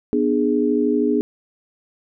sine chord, G# diminished, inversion first, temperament equal with one note detuned, 246.9 / 299.7 / 415.3 Hz, B3 / D4 / G#4, 0 / +35 / 0 cents, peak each -20 dBFS, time 0.13-1.21 s, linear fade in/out 0 ms, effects none

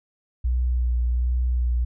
sine tone with vibrato, 61 Hz, B1, 21 cents flat, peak -19 dBFS, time 0.44-1.85 s, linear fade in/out 10 ms, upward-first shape sine, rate 1.3 Hz, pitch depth 24 cents each way, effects none

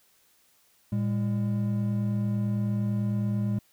triangle tone pair together, 113.7 / 202.8 Hz, A#2 / G#3, -43 / -41 cents, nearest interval minor seventh, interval 1002 cents, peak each -25 / -26 dBFS, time 0.92-3.59 s, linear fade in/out 5 ms, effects white hiss -64 dBFS RMS until 3.72 s

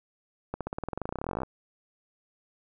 accelerating click train, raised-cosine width 1 ms, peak -18 dBFS, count 27, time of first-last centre 0.54-1.433 s, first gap 67 ms, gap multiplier 0.94, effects none

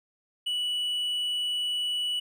triangle tone, 2950 Hz, F#7, 6 cents flat, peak -25 dBFS, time 0.46-2.2 s, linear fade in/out 10 ms, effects none

